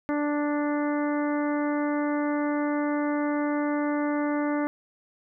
harmonic tone, 293.7 Hz, D4, in tune, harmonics 1 / 2 / 3 / 4 / 5 / 6 / 7, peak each -25 / -31 / -35 / -37 / -39 / -41 / -42 dBFS, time 0.09-4.67 s, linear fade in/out 0 ms, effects none

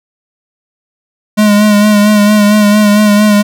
square tone with vibrato, 208.7 Hz, G#3, 9 cents sharp, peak -5 dBFS, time 1.37-3.43 s, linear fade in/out 20 ms, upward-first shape sine, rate 4.4 Hz, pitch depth 33 cents each way, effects none

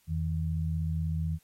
sine tone pair together, 83.95 / 160 Hz, E2 / D#3, +32 / +49 cents, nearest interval major seventh, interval 1117 cents, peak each -30 / -31 dBFS, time 0.07-1.39 s, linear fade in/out 50 ms, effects white hiss -67 dBFS RMS until 1.43 s + AAC 48 kbps

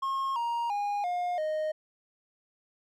triangle tone with pitch steps, 1079 / 939.3 / 817.7 / 711.9 / 619.7 Hz, C#6 / A#5 / G#5 / F5 / D#5, -47 / +13 / -27 / +33 / -7 cents, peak -26 dBFS, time 0.02-1.72 s, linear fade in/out 10 ms, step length 340 ms, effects none

